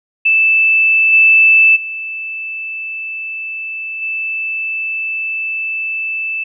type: tone with level steps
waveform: sine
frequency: 2637 Hz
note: E7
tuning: in tune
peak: -8 / -5 / -21 / -17 dBFS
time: 0.25-6.44 s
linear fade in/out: 10 ms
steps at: 1.12 / 1.75 / 4.01 s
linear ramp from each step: 20 ms
effects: none